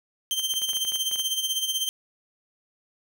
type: tone with tremolo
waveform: sawtooth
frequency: 3136 Hz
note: G7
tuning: in tune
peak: -19 dBFS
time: 0.31-1.89 s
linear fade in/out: 0 ms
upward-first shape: sine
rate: 16 Hz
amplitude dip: 65%
type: clicks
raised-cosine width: 0.3 ms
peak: -26 dBFS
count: 12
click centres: 0.395 / 0.538 / 0.619 / 0.692 / 0.733 / 0.769 / 0.85 / 0.921 / 0.958 / 1.114 / 1.158 / 1.195 s
effects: none